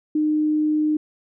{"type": "tone", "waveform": "sine", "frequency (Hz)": 305.2, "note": "D#4", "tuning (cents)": -33, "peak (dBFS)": -17, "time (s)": [0.15, 0.97], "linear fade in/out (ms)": 5, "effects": []}